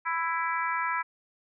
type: harmonic tone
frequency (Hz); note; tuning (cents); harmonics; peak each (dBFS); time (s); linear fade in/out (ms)
331.1; E4; +8; 3 / 4 / 5 / 6 / 7; -30 / -32 / -34 / -36 / -37; 0.05-1.03; 20
effects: none